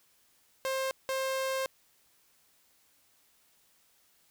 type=tone bursts at uneven times; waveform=sawtooth; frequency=530 Hz; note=C5; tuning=22 cents sharp; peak=-26 dBFS; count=2; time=0.65-0.91 / 1.09-1.66 s; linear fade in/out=0 ms; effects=white hiss -67 dBFS RMS until 4.3 s